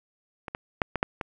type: clicks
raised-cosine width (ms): 0.5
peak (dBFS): -20 / -16 / -7 / -12 / -7 / -15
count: 6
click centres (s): 0.482 / 0.549 / 0.818 / 0.957 / 1.029 / 1.212
effects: none